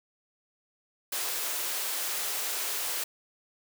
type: high-pass noise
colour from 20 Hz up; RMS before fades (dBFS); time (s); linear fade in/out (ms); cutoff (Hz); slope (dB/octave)
white; -32; 1.12-3.04; 5; 360; 24
effects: none